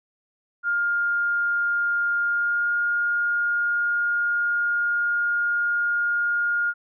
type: tone with pitch glide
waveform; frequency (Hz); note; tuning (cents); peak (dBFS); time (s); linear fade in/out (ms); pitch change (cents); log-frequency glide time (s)
sine; 1409 to 1419.6; F6 to F6; +15 to +28; -20; 0.63-6.74; 50; +13; 2.22-2.72
effects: none